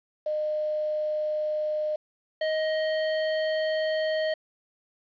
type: tone pair in turn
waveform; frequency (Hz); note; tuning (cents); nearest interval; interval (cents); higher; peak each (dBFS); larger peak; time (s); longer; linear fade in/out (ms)
sine / square; 610 / 627.1; D#5 / D#5; -34 / +13; unison; 47; second; -25; neither; 0.26-1.96 / 2.41-4.34; second; 5
effects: resampled to 11025 Hz + 9-bit